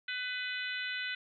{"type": "harmonic tone", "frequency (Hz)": 500, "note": "B4", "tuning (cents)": 21, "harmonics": [3, 4, 5, 6, 7, 8], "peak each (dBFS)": [-38, -40, -42, -44, -45, -46], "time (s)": [0.08, 1.15], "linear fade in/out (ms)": 5, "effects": []}